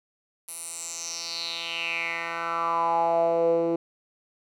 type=tone with band-pass filter sweep; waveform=10% pulse; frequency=167.6 Hz; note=E3; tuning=29 cents sharp; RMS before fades=-27 dBFS; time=0.48-3.76 s; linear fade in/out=5 ms; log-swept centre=11000 to 380 Hz; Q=5.1; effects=none